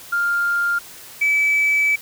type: tone pair in turn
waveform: sine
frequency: 1400 / 2300 Hz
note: F6 / D7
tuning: +4 / -37 cents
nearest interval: major sixth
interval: 859 cents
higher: second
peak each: -16 / -13 dBFS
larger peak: second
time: 0.12-0.79 / 1.21-1.96 s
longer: second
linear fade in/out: 10 ms
effects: tanh soft clip ceiling -11 dBFS + white hiss -40 dBFS RMS until 2.01 s